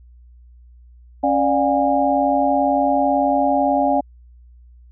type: tone cluster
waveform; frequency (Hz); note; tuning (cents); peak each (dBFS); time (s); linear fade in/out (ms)
sine; 275.5 / 588 / 719 / 817; C#4 / D5 / F#5 / G#5; -11 / +2 / -50 / -29; -20; 1.23-4.01; 10
effects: added 60 Hz sine -43 dBFS peak until 4.91 s